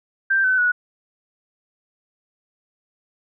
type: tone with pitch steps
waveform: sine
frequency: 1572 / 1517.6 / 1465 Hz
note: G6 / F#6 / F#6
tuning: +4 / +43 / -18 cents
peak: -15 dBFS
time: 0.3-0.72 s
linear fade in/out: 10 ms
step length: 140 ms
effects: none